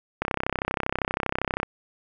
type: click train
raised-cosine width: 0.5 ms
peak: -9 dBFS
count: 47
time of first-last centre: 0.22-1.631 s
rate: 32.6 Hz
effects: none

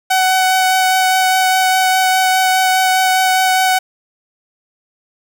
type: tone with vibrato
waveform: sawtooth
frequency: 750 Hz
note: F#5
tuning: 23 cents sharp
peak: -7 dBFS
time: 0.1-3.79 s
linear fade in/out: 10 ms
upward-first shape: sine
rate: 4.9 Hz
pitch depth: 10 cents each way
effects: 8-bit

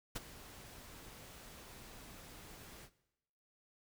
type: noise with ADSR envelope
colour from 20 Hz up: pink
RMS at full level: -39 dBFS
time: 0.15-2.9 s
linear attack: 13 ms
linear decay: 23 ms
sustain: -15 dB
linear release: 66 ms
effects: noise-tail reverb RT60 0.9 s tail -18 dB re dry

